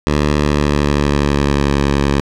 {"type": "tone with pitch glide", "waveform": "10% pulse", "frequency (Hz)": [74, 70.17], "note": ["D2", "C#2"], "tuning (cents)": [14, 22], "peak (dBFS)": -4, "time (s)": [0.07, 2.2], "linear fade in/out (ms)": 0, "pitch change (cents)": -92, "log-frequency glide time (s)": [0.35, 1.81], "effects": ["low-pass 6000 Hz 12 dB/octave", "7-bit"]}